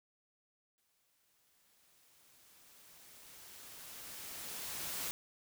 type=noise with exponential growth; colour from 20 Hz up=white; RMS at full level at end=-39 dBFS; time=0.78-5.11 s; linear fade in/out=0 ms; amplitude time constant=940 ms; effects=none